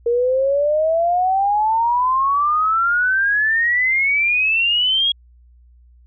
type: exponential sweep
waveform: sine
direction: up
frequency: 466.2 to 3322 Hz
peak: -14 dBFS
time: 0.06-5.12 s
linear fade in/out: 5 ms
effects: added 60 Hz sine -46 dBFS peak until 6.06 s